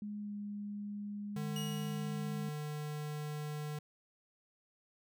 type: tone with pitch glide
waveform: sine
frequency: 207.7 to 205.4 Hz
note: G#3 to G#3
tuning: 0 to -19 cents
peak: -39 dBFS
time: 0.02-2.49 s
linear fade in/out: 2 ms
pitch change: -19 cents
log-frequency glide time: 0.2-0.33 s
type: tone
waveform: square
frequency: 150 Hz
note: D3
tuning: 37 cents sharp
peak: -39 dBFS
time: 1.36-3.79 s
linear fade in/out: 5 ms
type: tone with exponential decay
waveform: sawtooth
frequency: 2887 Hz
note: F#7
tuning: 43 cents flat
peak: -37 dBFS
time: 1.56-2.67 s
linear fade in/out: 2 ms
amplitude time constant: 240 ms
effects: none